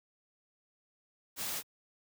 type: noise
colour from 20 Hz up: white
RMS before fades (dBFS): -37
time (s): 1.36-1.63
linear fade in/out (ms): 50
effects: high-pass 80 Hz 12 dB/octave